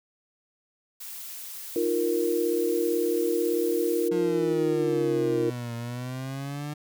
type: noise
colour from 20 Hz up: blue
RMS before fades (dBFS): -39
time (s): 1-4.09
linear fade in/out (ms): 10
type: chord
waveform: sine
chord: Eb suspended second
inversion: none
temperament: equal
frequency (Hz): 311.1 / 349.2 / 466.2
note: Eb4 / F4 / Bb4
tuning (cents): 0 / 0 / 0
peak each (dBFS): -30 / -26 / -26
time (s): 1.76-5.5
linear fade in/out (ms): 2
type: exponential two-way sweep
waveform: 30% pulse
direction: down then up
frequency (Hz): 180 to 116.54 to 149.9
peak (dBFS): -29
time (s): 4.11-6.74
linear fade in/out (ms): 10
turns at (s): 5.75
effects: none